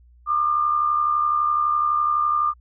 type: tone with amplitude modulation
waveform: sine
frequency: 1200 Hz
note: D6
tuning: 37 cents sharp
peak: -15 dBFS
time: 0.26-2.54 s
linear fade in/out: 50 ms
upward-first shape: sine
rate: 71.9 Hz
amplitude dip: 55%
effects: added 60 Hz sine -49 dBFS peak until 2.6 s